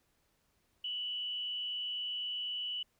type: tone with frequency modulation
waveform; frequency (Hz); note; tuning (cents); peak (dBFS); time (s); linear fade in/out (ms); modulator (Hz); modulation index
sine; 2960; F#7; 0; -35; 0.84-2.83; 5; 188; 0.29
effects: pink hiss -75 dBFS RMS until 2.99 s